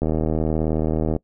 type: click train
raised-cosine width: 2 ms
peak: -9 dBFS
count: 91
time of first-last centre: 0.02-1.164 s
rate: 78.7 Hz
effects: noise-tail reverb RT60 0.1 s tail -23 dB re dry